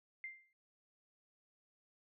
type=tone with exponential decay; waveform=sine; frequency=2094 Hz; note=C7; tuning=1 cent sharp; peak=-40 dBFS; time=0.24-0.53 s; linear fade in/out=1 ms; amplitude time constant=62 ms; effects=none